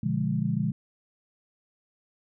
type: chord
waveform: sine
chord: B diminished seventh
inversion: none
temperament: equal with one note detuned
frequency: 121.14 / 146.83 / 174.61 / 207.7 Hz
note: B2 / D3 / F3 / Ab3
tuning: -33 / 0 / 0 / 0 cents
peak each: -31 / -29 / -30 / -29 dBFS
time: 0.03-0.72 s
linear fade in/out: 5 ms
effects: none